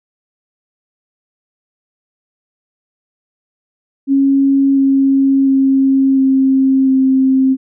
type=tone with pitch steps; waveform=sine; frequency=274.1 / 271.6 / 269.1 / 266.6 / 264.2 Hz; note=C#4 / C#4 / C4 / C4 / C4; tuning=-19 / -35 / +49 / +33 / +17 cents; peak=-8 dBFS; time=4.07-7.57 s; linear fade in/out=50 ms; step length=700 ms; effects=none